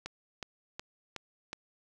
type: click train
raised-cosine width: 0.2 ms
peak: -21 dBFS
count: 5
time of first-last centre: 0.06-1.531 s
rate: 2.72 Hz
effects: 10-bit